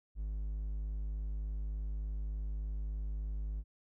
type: tone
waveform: triangle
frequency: 51.7 Hz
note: G#1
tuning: 7 cents flat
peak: -33 dBFS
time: 0.15-3.64 s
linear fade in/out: 50 ms
effects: none